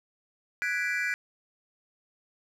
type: chord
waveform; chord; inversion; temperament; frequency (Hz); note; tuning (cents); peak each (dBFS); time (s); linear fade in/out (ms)
triangle; G# half-diminished seventh; third; equal; 1480 / 1661.2 / 1975.5 / 2349; F#6 / G#6 / B6 / D7; 0 / 0 / 0 / 0; -31; 0.62-1.14; 0
effects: none